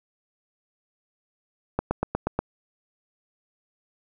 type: click train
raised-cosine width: 1 ms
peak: -9 dBFS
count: 6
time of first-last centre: 1.79-2.39 s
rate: 8.33 Hz
effects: none